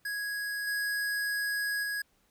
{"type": "tone with level steps", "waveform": "square", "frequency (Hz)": 1661.2, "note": "G#6", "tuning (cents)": 0, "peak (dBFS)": [-33, -30, -32], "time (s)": [0.05, 2.02], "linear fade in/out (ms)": 5, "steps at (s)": [0.67, 1.83], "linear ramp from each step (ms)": 5, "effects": ["pink hiss -70 dBFS RMS until 2.3 s"]}